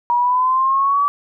sine exponential sweep, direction up, 953 to 1153 Hz, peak -13 dBFS, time 0.1-1.08 s, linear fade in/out 0 ms, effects none

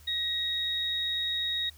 sine tone pair together, 1894 / 3772 Hz, A#6 / A#7, +27 / +20 cents, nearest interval octave, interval 1193 cents, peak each -37 / -28 dBFS, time 0.07-1.7 s, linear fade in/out 10 ms, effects added 76 Hz sine -52 dBFS peak until 1.77 s + white hiss -58 dBFS RMS until 1.77 s

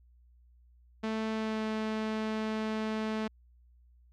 sawtooth tone with pitch glide, 220 to 217.9 Hz, A3 to A3, 0 to -17 cents, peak -27 dBFS, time 1.03-3.28 s, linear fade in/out 10 ms, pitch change -17 cents, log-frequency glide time 1.32-1.63 s, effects added 60 Hz sine -58 dBFS peak until 4.12 s + low-pass 4000 Hz 12 dB/octave

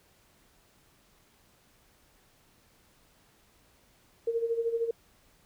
sine tone with tremolo, 461.6 Hz, A#4, 17 cents flat, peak -24 dBFS, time 4.27-4.91 s, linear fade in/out 5 ms, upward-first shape sine, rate 13 Hz, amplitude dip 70%, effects pink hiss -64 dBFS RMS until 5.45 s

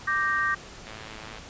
sine chord, G minor, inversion second, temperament equal, 1174.7 / 1568 / 1864.7 Hz, D6 / G6 / Bb6, 0 / 0 / 0 cents, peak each -27 dBFS, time 0.07-0.55 s, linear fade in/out 10 ms
click train, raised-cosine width 0.3 ms, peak -25 dBFS, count 57, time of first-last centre 0.87-1.384 s, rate 109 Hz
effects pink hiss -44 dBFS RMS until 1.49 s + resampled to 16000 Hz

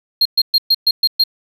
triangle tone bursts, 4222 Hz, C8, 15 cents sharp, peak -8 dBFS, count 7, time 0.21-1.238 s, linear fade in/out 5 ms, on 44 ms, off 120 ms, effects none

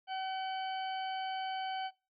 harmonic tone, 760 Hz, F#5, 46 cents sharp, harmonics 1 / 2 / 3 / 4 / 6, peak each -36 / -46 / -50 / -45 / -55 dBFS, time 0.07-1.91 s, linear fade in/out 50 ms, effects noise-tail reverb RT60 0.3 s tail -21 dB re dry

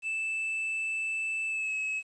triangle tone with pitch glide, 2637 to 2575 Hz, E7 to E7, 0 to -41 cents, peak -28 dBFS, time 0.02-2.03 s, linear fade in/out 50 ms, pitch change -41 cents, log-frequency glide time 1.47-1.74 s, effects resampled to 22050 Hz + 10-bit

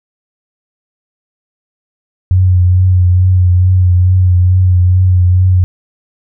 sine tone with vibrato, 91.1 Hz, F#2, 26 cents flat, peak -5 dBFS, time 2.31-5.64 s, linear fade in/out 0 ms, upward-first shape triangle, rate 2.3 Hz, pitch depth 38 cents each way, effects none

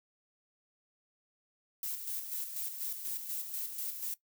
violet noise with tremolo, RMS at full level -37 dBFS, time 1.83-4.14 s, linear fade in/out 2 ms, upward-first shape square, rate 4.1 Hz, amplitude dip 50%, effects noise-tail reverb RT60 0.1 s tail -17 dB re dry

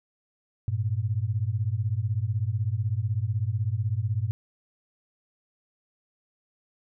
sine beating tone pair, 99.5 / 115.5 Hz, G2 / A#2, +26 / -16 cents, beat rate 16 Hz, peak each -27 dBFS, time 0.68-4.31 s, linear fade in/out 0 ms, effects none

